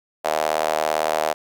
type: tone with high-pass filter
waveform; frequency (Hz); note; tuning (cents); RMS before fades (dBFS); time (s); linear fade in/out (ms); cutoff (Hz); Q
sawtooth; 77.78; D#2; 0; -22; 0.24-1.34; 20; 650; 3.6
effects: none